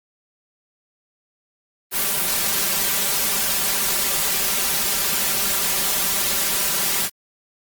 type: noise with comb filter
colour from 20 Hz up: white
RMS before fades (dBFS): -21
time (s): 1.91-7.1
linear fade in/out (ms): 50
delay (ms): 5.1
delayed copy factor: +1
effects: Opus 32 kbps